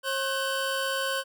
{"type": "tone pair together", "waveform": "25% pulse", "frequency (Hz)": [538, 1518.1], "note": ["C5", "F#6"], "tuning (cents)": [48, 44], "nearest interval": "octave + tritone", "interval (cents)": 1796, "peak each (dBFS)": -26, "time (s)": [0.03, 1.24], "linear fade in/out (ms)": 50, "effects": []}